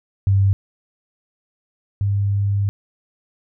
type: tone pair in turn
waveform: sine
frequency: 98 / 100.29 Hz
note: G2 / G2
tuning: 0 / +40 cents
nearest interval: unison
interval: 40 cents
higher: second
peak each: -12 / -16 dBFS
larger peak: first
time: 0.27-0.53 / 2.01-2.69 s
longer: second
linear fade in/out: 0 ms
effects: none